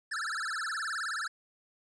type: tone with vibrato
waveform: square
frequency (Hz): 1517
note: F#6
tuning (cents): +43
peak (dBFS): -33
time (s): 0.11-1.28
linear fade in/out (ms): 10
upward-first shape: sine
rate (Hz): 19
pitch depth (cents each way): 280
effects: resampled to 22050 Hz + 11-bit